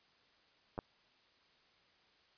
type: clicks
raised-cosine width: 1 ms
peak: -28 / -24 dBFS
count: 2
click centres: 0.779 / 0.789 s
effects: white hiss -69 dBFS RMS until 2.37 s + resampled to 11025 Hz